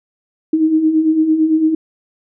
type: beating tone pair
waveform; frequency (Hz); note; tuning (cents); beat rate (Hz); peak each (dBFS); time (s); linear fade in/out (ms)
sine; 308.1 / 317; D#4 / D#4; -17 / +32; 8.9; -19 / -11; 0.53-1.75; 5
effects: none